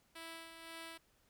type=tone with tremolo; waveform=5% pulse; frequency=328.8 Hz; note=E4; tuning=4 cents flat; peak=-35 dBFS; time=0.15-0.98 s; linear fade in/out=10 ms; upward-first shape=sine; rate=1.9 Hz; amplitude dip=50%; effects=pink hiss -73 dBFS RMS until 1.29 s